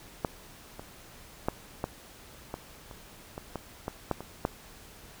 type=clicks; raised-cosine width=1 ms; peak=-13 / -26 / -12 / -15 / -20 / -29 / -23 / -20 / -18 / -13 / -25 / -12 dBFS; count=12; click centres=0.248 / 0.795 / 1.485 / 1.841 / 2.541 / 2.912 / 3.379 / 3.557 / 3.881 / 4.113 / 4.206 / 4.451 s; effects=pink hiss -51 dBFS RMS until 5.2 s